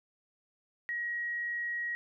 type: tone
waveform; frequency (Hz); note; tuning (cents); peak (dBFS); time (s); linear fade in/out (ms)
sine; 1899; A#6; +32; -32; 0.89-1.95; 0
effects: none